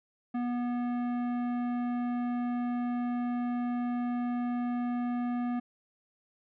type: tone with tanh clipping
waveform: triangle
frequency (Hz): 243.2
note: B3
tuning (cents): -26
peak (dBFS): -31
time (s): 0.34-5.6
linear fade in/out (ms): 10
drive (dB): 18
effects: none